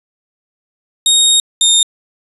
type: tone pair in turn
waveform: 25% pulse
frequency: 3729 / 3661 Hz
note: A#7 / A#7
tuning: 0 / -32 cents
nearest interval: unison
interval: 32 cents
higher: first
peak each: -4 dBFS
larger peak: neither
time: 1.06-1.4 / 1.61-1.83 s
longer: first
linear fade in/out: 2 ms
effects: resampled to 32000 Hz